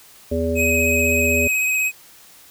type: harmonic tone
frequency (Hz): 82.41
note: E2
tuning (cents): 0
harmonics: 1 / 3 / 5 / 7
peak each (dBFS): -24 / -24 / -24 / -24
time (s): 0.31-1.48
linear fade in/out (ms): 10
type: tone with vibrato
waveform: square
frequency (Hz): 2531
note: D#7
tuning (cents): +29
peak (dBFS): -18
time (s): 0.55-1.92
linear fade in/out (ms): 50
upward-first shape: triangle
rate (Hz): 16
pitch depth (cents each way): 22
effects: white hiss -47 dBFS RMS until 2.5 s